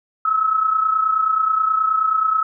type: tone pair together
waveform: sine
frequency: 1289.1 / 1318.5 Hz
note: E6 / E6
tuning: -39 / 0 cents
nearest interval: unison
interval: 39 cents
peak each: -16 / -22 dBFS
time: 0.25-2.43 s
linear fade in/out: 5 ms
effects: none